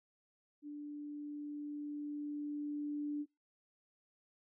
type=tone with level ramp; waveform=sine; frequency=293.7 Hz; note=D4; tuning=in tune; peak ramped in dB=-43 to -35 dBFS; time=0.62-3.26 s; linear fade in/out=50 ms; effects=noise-tail reverb RT60 0.2 s tail -24 dB re dry